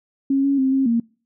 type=tone with pitch steps; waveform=sine; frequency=272.7 / 277.8 / 264.4 / 268.5 / 232.2 Hz; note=C#4 / C#4 / C4 / C4 / A#3; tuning=-28 / +4 / +18 / +45 / -7 cents; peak=-15 dBFS; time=0.3-1 s; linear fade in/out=5 ms; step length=140 ms; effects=noise-tail reverb RT60 0.4 s tail -26 dB re dry